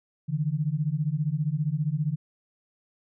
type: beating tone pair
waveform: sine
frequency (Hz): 143.8 / 158.8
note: D3 / D#3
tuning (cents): -36 / +36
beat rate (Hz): 15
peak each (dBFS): -27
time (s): 0.28-2.16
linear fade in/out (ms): 20
effects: none